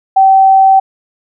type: tone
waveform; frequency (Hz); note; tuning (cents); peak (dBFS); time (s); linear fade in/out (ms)
sine; 771; G5; -29; -3; 0.16-0.8; 10
effects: none